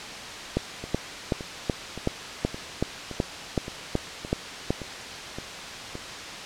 two click trains, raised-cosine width 2 ms, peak -21 / -9 dBFS, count 10 / 12, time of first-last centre 0.84-5.954 / 0.57-4.705 s, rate 1.76 / 2.66 Hz, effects white hiss -36 dBFS RMS until 6.45 s + low-pass 5000 Hz 12 dB/octave

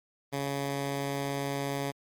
10% pulse tone, 139.8 Hz, C#3, 15 cents sharp, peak -22 dBFS, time 0.32-1.92 s, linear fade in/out 20 ms, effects MP3 96 kbps

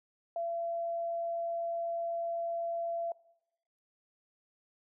sine tone, 677 Hz, E5, 46 cents sharp, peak -32 dBFS, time 0.36-3.12 s, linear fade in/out 2 ms, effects noise-tail reverb RT60 0.9 s tail -21 dB re dry

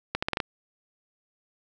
accelerating click train, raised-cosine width 0.3 ms, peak -10 dBFS, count 6, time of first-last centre 0.15-0.402 s, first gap 75 ms, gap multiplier 0.8, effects none

